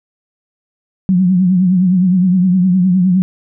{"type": "tone with vibrato", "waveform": "sine", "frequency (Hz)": 183.3, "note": "F#3", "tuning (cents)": -16, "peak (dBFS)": -8, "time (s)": [1.09, 3.22], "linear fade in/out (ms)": 0, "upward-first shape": "triangle", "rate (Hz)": 9.7, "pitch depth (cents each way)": 92, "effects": []}